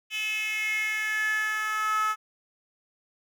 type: tone with high-pass filter sweep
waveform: 10% pulse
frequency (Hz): 430.8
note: A4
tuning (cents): -37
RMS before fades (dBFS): -28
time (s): 0.1-2.16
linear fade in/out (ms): 50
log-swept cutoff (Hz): 2800 to 1200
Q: 6.6
effects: none